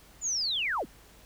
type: linear sweep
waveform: sine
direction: down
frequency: 7150 to 94.7 Hz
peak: -27 dBFS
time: 0.21-0.86 s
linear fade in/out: 50 ms
effects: added 50 Hz sine -59 dBFS peak until 1.25 s + pink hiss -56 dBFS RMS until 1.25 s